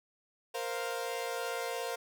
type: chord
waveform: sawtooth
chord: Bb suspended second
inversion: none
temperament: equal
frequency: 466.2 / 523.3 / 698.5 Hz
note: Bb4 / C5 / F5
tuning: 0 / 0 / 0 cents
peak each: -34 / -35 / -36 dBFS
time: 0.54-1.96 s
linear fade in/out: 10 ms
effects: none